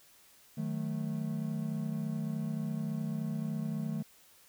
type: chord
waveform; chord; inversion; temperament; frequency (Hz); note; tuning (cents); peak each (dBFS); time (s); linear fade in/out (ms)
triangle; D# diminished; none; equal with one note detuned; 155.56 / 185 / 219; D#3 / F#3 / A3; 0 / 0 / -8; -34 / -38 / -34; 0.57-4.03; 10
effects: white hiss -61 dBFS RMS until 4.48 s